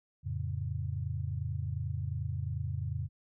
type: chord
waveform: sine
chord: F augmented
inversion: none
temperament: equal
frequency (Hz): 87.31 / 110 / 138.59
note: F2 / A2 / C#3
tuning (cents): 0 / 0 / 0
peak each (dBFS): -36 / -37 / -37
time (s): 0.23-3.09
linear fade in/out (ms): 50
effects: none